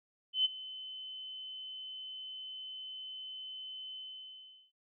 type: tone with ADSR envelope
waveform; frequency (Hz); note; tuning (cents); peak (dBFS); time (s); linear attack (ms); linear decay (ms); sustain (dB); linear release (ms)
sine; 3045; F#7; +49; -24; 0.33-4.72; 120; 20; -18; 770
effects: none